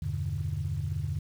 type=chord; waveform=sine; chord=E minor seventh; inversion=none; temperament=equal; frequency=82.41 / 98 / 123.47 / 146.83 Hz; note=E2 / G2 / B2 / D3; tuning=0 / 0 / 0 / 0 cents; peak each=-34 / -33 / -37 / -33 dBFS; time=0.02-1.19 s; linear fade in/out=5 ms; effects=tanh soft clip ceiling -21 dBFS + 9-bit